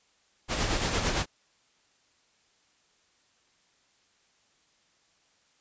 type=noise with tremolo; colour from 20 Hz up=pink; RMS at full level=-26 dBFS; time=0.48-1.26 s; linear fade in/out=50 ms; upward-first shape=sine; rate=8.8 Hz; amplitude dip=45%; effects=white hiss -67 dBFS RMS until 5.6 s + resampled to 16000 Hz